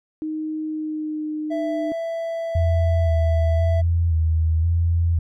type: tone with pitch glide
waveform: sine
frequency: 311.1 to 306.1 Hz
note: D#4 to D#4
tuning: 0 to -28 cents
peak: -24 dBFS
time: 0.22-1.92 s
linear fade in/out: 0 ms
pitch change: -28 cents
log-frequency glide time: 0.65-1.24 s
type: tone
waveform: triangle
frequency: 663 Hz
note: E5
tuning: 10 cents sharp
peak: -22 dBFS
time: 1.5-3.82 s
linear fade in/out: 20 ms
type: tone with vibrato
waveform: sine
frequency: 82.41 Hz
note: E2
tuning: in tune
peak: -16 dBFS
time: 2.55-5.19 s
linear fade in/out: 5 ms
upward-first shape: square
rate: 0.96 Hz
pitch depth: 42 cents each way
effects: none